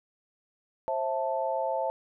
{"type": "chord", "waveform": "sine", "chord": "A minor", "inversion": "first", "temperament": "equal with one note detuned", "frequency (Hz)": [531.8, 659.3, 880], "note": ["C5", "E5", "A5"], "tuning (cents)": [28, 0, 0], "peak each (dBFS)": -31, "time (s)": [0.88, 1.9], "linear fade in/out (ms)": 0, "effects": []}